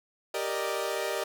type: chord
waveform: sawtooth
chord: Eb major seventh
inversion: first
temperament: equal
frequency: 392 / 466.2 / 587.3 / 622.3 Hz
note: G4 / Bb4 / D5 / Eb5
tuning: 0 / 0 / 0 / 0 cents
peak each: -31 dBFS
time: 0.34-1.24 s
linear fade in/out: 5 ms
effects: none